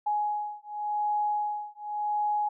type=beating tone pair; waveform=sine; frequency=836 / 836.89 Hz; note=G#5 / G#5; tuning=+11 / +13 cents; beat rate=0.89 Hz; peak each=-30 dBFS; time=0.06-2.49 s; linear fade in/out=10 ms; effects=none